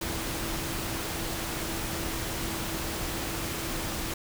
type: tone in noise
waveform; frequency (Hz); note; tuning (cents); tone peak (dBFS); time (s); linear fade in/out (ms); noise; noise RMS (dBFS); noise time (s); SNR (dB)
sine; 329.6; E4; 0; -40; 0.01-4.14; 5; pink; -33; 0.01-4.14; -10
effects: none